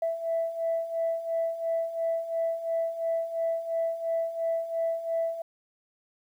sine beating tone pair, 659.3 / 662.2 Hz, E5 / E5, 0 / +8 cents, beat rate 2.9 Hz, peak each -32 / -27 dBFS, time 0.02-5.42 s, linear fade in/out 5 ms, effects tanh soft clip ceiling -20 dBFS + 10-bit

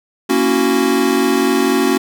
square chord, F# dominant seventh, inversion first, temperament equal, 233.1 / 277.2 / 329.6 / 370 Hz, A#3 / C#4 / E4 / F#4, 0 / 0 / 0 / 0 cents, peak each -20 / -17 / -23 / -17 dBFS, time 0.29-1.98 s, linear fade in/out 10 ms, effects none

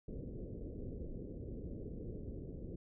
pink low-pass noise, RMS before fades -45 dBFS, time 0.08-2.76 s, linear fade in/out 5 ms, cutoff 510 Hz, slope 48 dB/octave, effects none

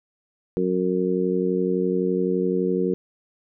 harmonic tone, 91.8 Hz, F#2, 13 cents flat, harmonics 2 / 3 / 4 / 5, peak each -25 / -28 / -24 / -25 dBFS, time 0.57-2.94 s, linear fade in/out 0 ms, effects none

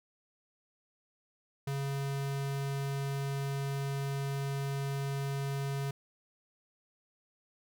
square tone, 138.59 Hz, C#3, in tune, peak -33 dBFS, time 1.67-5.91 s, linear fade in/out 5 ms, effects none

